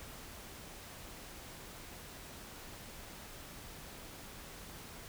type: silence
effects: pink hiss -50 dBFS RMS until 5.08 s